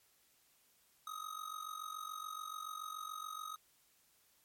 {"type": "tone with amplitude modulation", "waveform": "square", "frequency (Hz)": 1259, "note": "D#6", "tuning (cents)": 20, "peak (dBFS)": -40, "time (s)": [1.07, 3.56], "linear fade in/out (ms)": 2, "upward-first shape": "sine", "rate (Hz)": 47, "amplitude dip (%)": 80, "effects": ["white hiss -71 dBFS RMS until 4.44 s", "MP3 64 kbps"]}